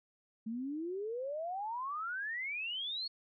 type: exponential sweep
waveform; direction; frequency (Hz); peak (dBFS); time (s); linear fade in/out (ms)
sine; up; 215.7 to 4404; -36; 0.46-3.08; 10
effects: none